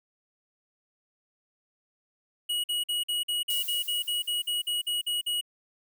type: tone bursts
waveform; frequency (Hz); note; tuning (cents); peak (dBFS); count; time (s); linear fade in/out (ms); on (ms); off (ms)
square; 2908; F#7; -31; -27; 15; 2.49-5.412; 10; 150; 48
type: noise with exponential decay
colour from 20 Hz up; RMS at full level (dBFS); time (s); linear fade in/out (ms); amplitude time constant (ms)
violet; -33; 3.5-5.39; 1; 410
effects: none